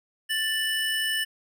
square tone pair together, 1766.2 / 2961 Hz, A6 / F#7, +6 / +1 cents, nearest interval major sixth, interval 895 cents, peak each -28 dBFS, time 0.29-1.25 s, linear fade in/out 20 ms, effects none

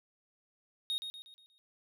triangle tone with echo, 3729 Hz, A#7, in tune, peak -30 dBFS, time 0.9-0.98 s, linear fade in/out 0 ms, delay 120 ms, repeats 5, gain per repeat -7 dB, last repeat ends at 1.58 s, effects none

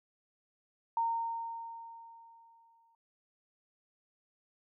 sine tone with exponential decay, 920 Hz, A#5, 23 cents flat, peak -27 dBFS, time 0.97-2.95 s, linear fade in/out 2 ms, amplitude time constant 430 ms, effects none

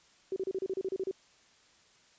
sine tone bursts, 381.3 Hz, G4, 48 cents flat, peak -30 dBFS, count 11, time 0.32-1.112 s, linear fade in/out 2 ms, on 42 ms, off 33 ms, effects white hiss -63 dBFS RMS until 2.18 s + resampled to 16000 Hz

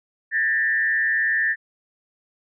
sine tone with frequency modulation, 1781 Hz, A6, 21 cents sharp, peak -18 dBFS, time 0.31-1.56 s, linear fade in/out 50 ms, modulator 122 Hz, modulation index 0.81, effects none

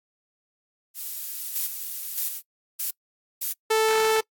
violet noise, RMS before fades -32 dBFS, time 0.94-2.42 s, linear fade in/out 50 ms
violet noise bursts, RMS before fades -26 dBFS, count 4, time 1.55-3.53 s, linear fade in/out 10 ms, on 120 ms, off 500 ms
sawtooth tone, 440 Hz, A4, in tune, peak -15 dBFS, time 3.7-4.21 s, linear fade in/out 10 ms
effects noise-tail reverb RT60 0.1 s tail -26 dB re dry + AAC 64 kbps

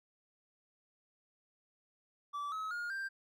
triangle tone with pitch steps, 1157 / 1283.8 / 1424.4 / 1580.5 Hz, D6 / E6 / F6 / G6, -26 / -46 / +34 / +14 cents, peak -35 dBFS, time 2.33-3.09 s, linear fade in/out 20 ms, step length 190 ms, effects none

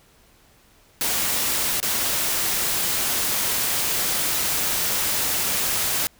white noise with dropouts, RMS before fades -23 dBFS, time 1.01-6.07 s, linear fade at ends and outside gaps 0 ms, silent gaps 1.801-1.828 s, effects pink hiss -56 dBFS RMS until 6.19 s

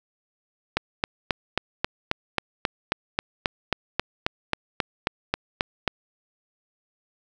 click train, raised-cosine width 0.3 ms, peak -5 dBFS, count 20, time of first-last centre 0.77-5.878 s, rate 3.72 Hz, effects none

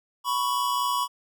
square tone pair together, 987.8 / 1112 Hz, B5 / C#6, 0 / +5 cents, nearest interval major second, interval 205 cents, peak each -27 dBFS, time 0.24-1.08 s, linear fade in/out 50 ms, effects none

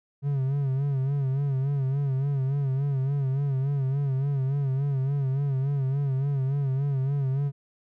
triangle tone with vibrato, 137.1 Hz, C#3, 19 cents flat, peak -21 dBFS, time 0.22-7.52 s, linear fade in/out 50 ms, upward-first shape sine, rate 3.5 Hz, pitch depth 77 cents each way, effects none

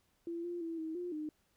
sine tone with pitch steps, 338.3 / 348.3 / 330.4 / 319.2 / 354.1 / 305.8 Hz, E4 / F4 / E4 / D#4 / F4 / D#4, +45 / -5 / +4 / +44 / +24 / -30 cents, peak -37 dBFS, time 0.27-1.29 s, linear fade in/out 2 ms, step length 170 ms, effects pink hiss -75 dBFS RMS until 1.56 s

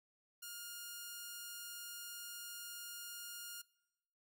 5% pulse tone, 1417 Hz, F6, 25 cents sharp, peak -35 dBFS, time 0.42-3.62 s, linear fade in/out 10 ms, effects noise-tail reverb RT60 1.0 s tail -25 dB re dry

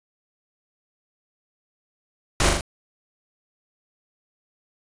pink noise with echo, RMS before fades -19 dBFS, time 2.4-2.49 s, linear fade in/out 2 ms, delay 40 ms, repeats 3, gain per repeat -3 dB, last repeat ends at 2.61 s, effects resampled to 22050 Hz

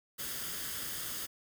white noise with comb filter, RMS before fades -39 dBFS, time 0.18-1.27 s, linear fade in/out 20 ms, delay 0.61 ms, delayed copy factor +0.55, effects none

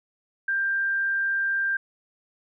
sine tone, 1586 Hz, G6, 20 cents sharp, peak -22 dBFS, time 0.48-1.77 s, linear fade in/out 5 ms, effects none

